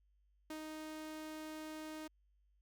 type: tone with ADSR envelope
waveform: sawtooth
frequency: 311.1 Hz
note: D#4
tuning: in tune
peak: -39 dBFS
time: 0.5-2.08 s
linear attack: 4 ms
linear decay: 94 ms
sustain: -2 dB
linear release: 12 ms
effects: added 50 Hz sine -70 dBFS peak until 2.61 s